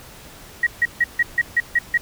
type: tone bursts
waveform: sine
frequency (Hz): 1900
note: A#6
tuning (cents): +33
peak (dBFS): -13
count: 8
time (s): 0.63-1.976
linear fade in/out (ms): 5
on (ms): 37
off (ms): 150
effects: pink hiss -42 dBFS RMS until 2.01 s